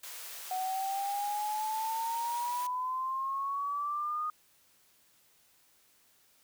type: high-pass noise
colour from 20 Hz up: white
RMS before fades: -44 dBFS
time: 0.03-2.67 s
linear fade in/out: 5 ms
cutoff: 590 Hz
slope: 12 dB/octave
type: exponential sweep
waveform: sine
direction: up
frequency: 740 to 1238 Hz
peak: -31 dBFS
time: 0.51-4.3 s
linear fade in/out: 2 ms
effects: white hiss -66 dBFS RMS until 6.43 s

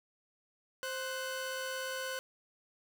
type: tone pair together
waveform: sawtooth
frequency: 523.3 / 1493 Hz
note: C5 / F#6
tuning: 0 / +15 cents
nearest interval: octave + tritone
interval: 1815 cents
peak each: -35 / -36 dBFS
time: 0.83-2.19 s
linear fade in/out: 0 ms
effects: none

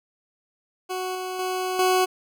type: tone with level steps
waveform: 20% pulse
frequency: 370 Hz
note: F#4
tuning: in tune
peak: -22 / -24 / -20 / -13 dBFS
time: 0.89-2.06 s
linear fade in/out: 20 ms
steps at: 1.15 / 1.39 / 1.79 s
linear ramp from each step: 2 ms
effects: none

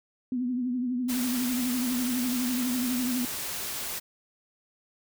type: tone with vibrato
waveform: sine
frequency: 249 Hz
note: B3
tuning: 14 cents sharp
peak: -26 dBFS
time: 0.32-3.25 s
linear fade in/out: 2 ms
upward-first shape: triangle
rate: 12 Hz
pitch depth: 76 cents each way
type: noise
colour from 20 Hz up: white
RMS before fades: -34 dBFS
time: 1.08-4 s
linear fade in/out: 20 ms
effects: none

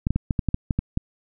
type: clicks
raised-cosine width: 5 ms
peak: -9 dBFS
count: 10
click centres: 0.069 / 0.106 / 0.16 / 0.308 / 0.392 / 0.487 / 0.544 / 0.708 / 0.79 / 0.974 s
effects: none

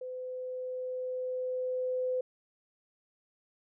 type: tone with level ramp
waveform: sine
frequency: 508 Hz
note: B4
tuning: 49 cents sharp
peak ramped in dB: -37 to -28 dBFS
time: 0.01-2.21 s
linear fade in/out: 5 ms
effects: none

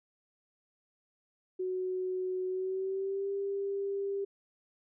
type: tone with pitch glide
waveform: sine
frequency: 370.1 to 396.7 Hz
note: F#4 to G4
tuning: 0 to +21 cents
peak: -31 dBFS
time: 1.59-4.25 s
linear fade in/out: 10 ms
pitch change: +121 cents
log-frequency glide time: 2.47-3.3 s
effects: none

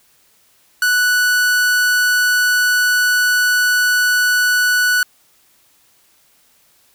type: tone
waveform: 45% pulse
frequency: 1480 Hz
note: F#6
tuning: in tune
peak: -12 dBFS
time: 0.82-5.03 s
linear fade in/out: 2 ms
effects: white hiss -55 dBFS RMS until 6.94 s

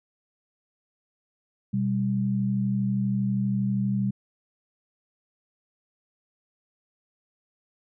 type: tone pair together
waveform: sine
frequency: 125.1 / 197.61 Hz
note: B2 / G3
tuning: +23 / +14 cents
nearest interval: minor sixth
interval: 791 cents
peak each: -27 / -24 dBFS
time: 1.73-4.11 s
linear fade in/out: 10 ms
effects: none

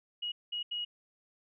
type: tone bursts at uneven times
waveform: sine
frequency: 2897 Hz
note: F#7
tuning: 37 cents flat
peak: -33 dBFS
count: 3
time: 0.22-0.32 / 0.52-0.63 / 0.71-0.85 s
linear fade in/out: 10 ms
effects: none

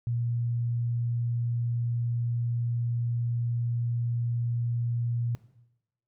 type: tone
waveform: sine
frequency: 118.7 Hz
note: A#2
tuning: 32 cents sharp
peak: -26 dBFS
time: 0.07-5.35 s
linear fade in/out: 0 ms
effects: noise-tail reverb RT60 0.9 s tail -17 dB re dry

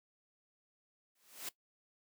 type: noise with exponential growth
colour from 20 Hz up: white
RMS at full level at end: -39 dBFS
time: 1.15-1.49 s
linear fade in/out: 5 ms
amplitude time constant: 72 ms
effects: noise-tail reverb RT60 0.1 s tail -17 dB re dry + high-pass 200 Hz 12 dB/octave

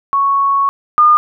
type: tone pair in turn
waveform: sine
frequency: 1108.7 / 1214.8 Hz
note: C#6 / D#6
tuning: 0 / -42 cents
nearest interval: major second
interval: 158 cents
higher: second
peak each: -10 / -5 dBFS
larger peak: second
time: 0.13-0.69 / 0.98-1.17 s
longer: first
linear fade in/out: 0 ms
effects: none

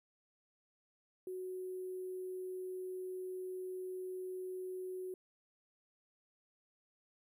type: tone with sample-and-hold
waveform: sine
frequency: 370 Hz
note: F#4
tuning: in tune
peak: -40 dBFS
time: 1.27-5.14 s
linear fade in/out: 2 ms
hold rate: 11025 Hz
effects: none

